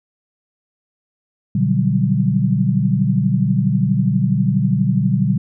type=chord; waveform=sine; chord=G major seventh; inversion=first; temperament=just; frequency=122.5 / 147 / 183.75 / 196 Hz; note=B2 / D3 / F#3 / G3; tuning=-14 / +2 / -12 / 0 cents; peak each=-19 dBFS; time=1.55-5.38 s; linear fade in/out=5 ms; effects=none